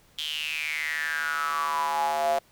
square tone with high-pass filter sweep, 76.5 Hz, D#2, 29 cents flat, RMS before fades -28 dBFS, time 0.18-2.39 s, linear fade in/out 5 ms, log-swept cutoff 3300 to 640 Hz, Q 8.8, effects pink hiss -60 dBFS RMS until 2.51 s

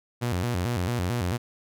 sawtooth tone with vibrato, 103.83 Hz, G#2, in tune, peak -21 dBFS, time 0.21-1.38 s, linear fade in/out 20 ms, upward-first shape square, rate 4.5 Hz, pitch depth 260 cents each way, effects none

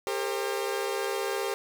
sawtooth tone cluster, 399.6 / 459.1 / 534 Hz, G4 / A#4 / C5, +33 / -26 / +35 cents, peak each -27 / -30 / -31 dBFS, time 0.07-1.54 s, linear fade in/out 0 ms, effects none

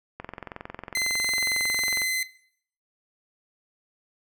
click train, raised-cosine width 0.5 ms, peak -20 dBFS, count 41, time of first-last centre 0.2-2.018 s, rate 22 Hz
sawtooth tone with pitch glide, 2060 to 2047 Hz, C7 to C7, -28 to -38 cents, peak -20 dBFS, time 0.95-2.23 s, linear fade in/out 2 ms, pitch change -10 cents, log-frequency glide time 1.07-2.08 s
effects noise-tail reverb RT60 0.6 s tail -17 dB re dry

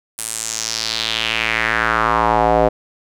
square tone with band-pass filter sweep, 56.1 Hz, A1, 34 cents sharp, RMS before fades -18 dBFS, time 0.18-2.69 s, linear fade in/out 10 ms, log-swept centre 10000 to 590 Hz, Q 3, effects none

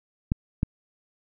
clicks, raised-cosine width 5 ms, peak -10 dBFS, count 2, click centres 0.319 / 0.631 s, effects none

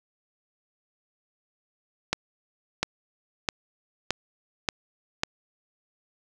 accelerating click train, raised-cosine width 0.2 ms, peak -6 dBFS, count 6, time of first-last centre 2.13-5.234 s, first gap 700 ms, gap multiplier 0.94, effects none

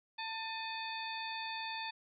harmonic tone with a mistuned harmonic, 893 Hz, A5, 25 cents sharp, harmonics 1 / 2 / 3 / 4 / 5, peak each -42 / -46 / -45 / -46 / -47 dBFS, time 0.18-1.91 s, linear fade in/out 10 ms, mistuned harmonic 3, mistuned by -110 cents, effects none

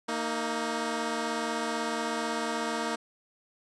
10% pulse tone pair together, 231.1 / 313.5 Hz, A#3 / D#4, -15 / +13 cents, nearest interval perfect fourth, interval 528 cents, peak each -23 / -25 dBFS, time 0.08-2.96 s, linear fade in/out 10 ms, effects resampled to 22050 Hz

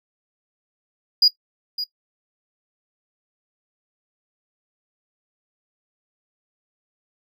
triangle tone with echo, 4884 Hz, D#8, 33 cents flat, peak -9 dBFS, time 1.22-1.28 s, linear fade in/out 5 ms, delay 560 ms, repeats 1, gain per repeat -14 dB, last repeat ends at 1.84 s, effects noise-tail reverb RT60 0.1 s tail -17 dB re dry + tanh soft clip ceiling -7 dBFS

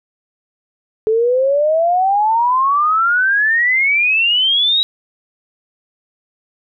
sine exponential sweep, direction up, 430.3 to 3875 Hz, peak -11 dBFS, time 1.07-4.83 s, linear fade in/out 0 ms, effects none

